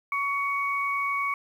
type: tone pair together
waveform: sine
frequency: 1123 / 2234 Hz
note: C#6 / C#7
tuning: +22 / +13 cents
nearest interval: octave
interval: 1191 cents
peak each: -27 / -28 dBFS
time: 0.12-1.34 s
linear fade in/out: 2 ms
effects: 9-bit